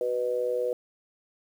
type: tone with amplitude modulation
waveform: sine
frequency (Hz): 493.9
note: B4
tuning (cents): 0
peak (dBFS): -21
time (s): 0.01-0.73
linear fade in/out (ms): 2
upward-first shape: sine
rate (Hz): 120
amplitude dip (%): 85
effects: 9-bit